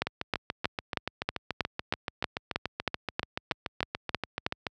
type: two click trains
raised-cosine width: 0.3 ms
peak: -14 / -10 dBFS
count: 33 / 15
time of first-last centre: 0.07-4.668 / 0.02-4.464 s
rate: 6.96 / 3.15 Hz
effects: high-pass 60 Hz 12 dB/octave